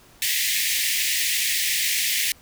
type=high-pass noise; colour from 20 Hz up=pink; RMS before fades=-23 dBFS; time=0.22-2.32 s; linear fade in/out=2 ms; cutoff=1800 Hz; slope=96 dB/octave; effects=pink hiss -52 dBFS RMS until 2.41 s